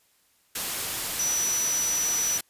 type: tone in noise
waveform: sine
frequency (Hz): 5920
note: F#8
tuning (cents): 0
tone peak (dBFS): -24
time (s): 1.19-2.38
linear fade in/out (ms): 5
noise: white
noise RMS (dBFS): -30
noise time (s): 0.55-2.41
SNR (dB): +3
effects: white hiss -65 dBFS RMS until 2.49 s + resampled to 32000 Hz